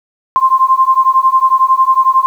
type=beating tone pair; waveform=sine; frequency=1046.5 / 1057.5 Hz; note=C6 / C6; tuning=0 / +18 cents; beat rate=11 Hz; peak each=-10 dBFS; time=0.36-2.26 s; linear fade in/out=0 ms; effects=7-bit